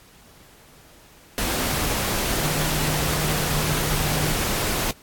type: tone in noise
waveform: sine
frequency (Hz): 151.6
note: D#3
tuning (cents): -45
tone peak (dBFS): -26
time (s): 2.4-4.33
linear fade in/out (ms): 0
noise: pink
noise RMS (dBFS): -24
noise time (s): 1.38-4.91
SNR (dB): -5
effects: pink hiss -51 dBFS RMS until 5.02 s + AAC 64 kbps